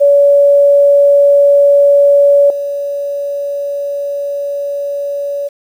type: tone with level steps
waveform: sine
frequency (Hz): 568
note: C#5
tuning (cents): +42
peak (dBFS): -4 / -15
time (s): 0-5.49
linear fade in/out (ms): 20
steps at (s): 2.5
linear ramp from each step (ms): 2
effects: 7-bit